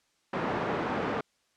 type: band-pass noise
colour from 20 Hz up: pink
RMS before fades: -31 dBFS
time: 0.33-1.21 s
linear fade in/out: 5 ms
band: 210 to 1400 Hz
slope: 12 dB/octave
effects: white hiss -71 dBFS RMS until 1.56 s + low-pass 7000 Hz 12 dB/octave